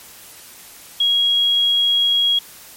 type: tone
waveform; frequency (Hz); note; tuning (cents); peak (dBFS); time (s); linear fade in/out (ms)
sine; 3300; G#7; -12; -13; 1-2.39; 5
effects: white hiss -41 dBFS RMS until 2.76 s + MP3 64 kbps

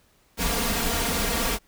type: noise with comb filter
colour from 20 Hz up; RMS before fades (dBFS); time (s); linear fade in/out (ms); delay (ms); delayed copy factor
pink; -25; 0.37-1.59; 50; 4.3; +0.75
effects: pink hiss -62 dBFS RMS until 1.67 s

